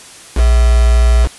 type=tone with quantisation; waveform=sine; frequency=59 Hz; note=A#1; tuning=22 cents sharp; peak=-6 dBFS; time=0.35-1.29 s; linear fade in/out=50 ms; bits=3; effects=white hiss -36 dBFS RMS until 1.38 s + resampled to 24000 Hz